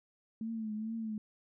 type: tone with vibrato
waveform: sine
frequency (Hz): 220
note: A3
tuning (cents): 0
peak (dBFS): -35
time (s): 0.41-1.18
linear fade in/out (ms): 2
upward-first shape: triangle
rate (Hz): 2.3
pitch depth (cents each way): 69
effects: none